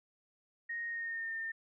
sine tone with pitch glide, 1864.7 to 1810.6 Hz, A#6 to A6, 0 to +49 cents, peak -36 dBFS, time 0.69-1.52 s, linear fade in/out 10 ms, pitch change -51 cents, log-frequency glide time 0.88-1.34 s, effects none

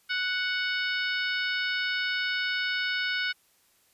harmonic tone, 740 Hz, F#5, in tune, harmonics 2 / 3 / 4 / 5 / 6 / 7, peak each -29 / -33 / -35 / -37 / -39 / -40 dBFS, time 0.09-3.33 s, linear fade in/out 20 ms, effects white hiss -65 dBFS RMS until 3.93 s + resampled to 32000 Hz

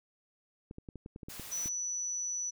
clicks, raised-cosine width 3 ms, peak -31 dBFS, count 10, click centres 0.711 / 0.784 / 0.888 / 0.957 / 1.061 / 1.161 / 1.232 / 1.285 / 1.397 / 1.659 s
white noise, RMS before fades -46 dBFS, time 1.29-1.69 s, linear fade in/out 10 ms
sine tone, 5940 Hz, F#8, 6 cents sharp, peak -33 dBFS, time 1.51-2.51 s, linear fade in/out 20 ms
effects none

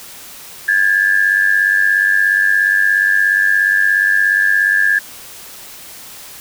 sine tone pair together, 1631 / 1728 Hz, G#6 / A6, -32 / -32 cents, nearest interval minor second, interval 100 cents, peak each -13 dBFS, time 0.68-4.99 s, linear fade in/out 5 ms, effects white hiss -35 dBFS RMS until 6.4 s

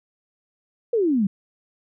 sine exponential sweep, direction down, 493.9 to 185 Hz, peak -17 dBFS, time 0.93-1.27 s, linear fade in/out 5 ms, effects none

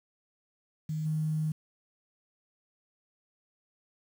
sine tone with level steps, 155.56 Hz, D#3, in tune, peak -30 / -27 dBFS, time 0.89-1.52 s, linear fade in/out 5 ms, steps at 1.05 s, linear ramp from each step 10 ms, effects 9-bit

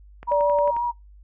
click train, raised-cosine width 0.5 ms, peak -24 dBFS, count 7, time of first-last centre 0.23-0.766 s, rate 11.2 Hz
sine tone with vibrato, 951 Hz, A#5, 34 cents sharp, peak -21 dBFS, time 0.27-0.92 s, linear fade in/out 20 ms, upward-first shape sine, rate 5.6 Hz, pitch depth 21 cents each way
sine tone, 582 Hz, D5, 16 cents flat, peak -18 dBFS, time 0.31-0.71 s, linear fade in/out 10 ms
effects noise-tail reverb RT60 0.2 s tail -23 dB re dry + added 50 Hz sine -45 dBFS peak until 1.23 s

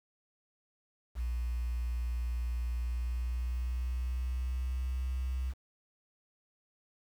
triangle tone with pitch glide, 60 to 64.31 Hz, B1 to C2, -49 to -29 cents, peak -27 dBFS, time 1.15-5.54 s, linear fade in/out 50 ms, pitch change +120 cents, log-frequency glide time 2.82-5.1 s, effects tanh soft clip ceiling -29 dBFS + 9-bit

